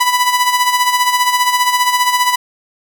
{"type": "tone with tremolo", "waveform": "sawtooth", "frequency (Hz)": 990, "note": "B5", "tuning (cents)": 4, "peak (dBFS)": -5, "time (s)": [0, 2.36], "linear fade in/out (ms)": 10, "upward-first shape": "sine", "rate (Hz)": 15, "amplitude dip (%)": 60, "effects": []}